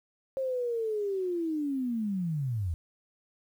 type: linear sweep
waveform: sine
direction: down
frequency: 538 to 77.6 Hz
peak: -28 dBFS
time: 0.37-2.74 s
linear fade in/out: 0 ms
effects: 10-bit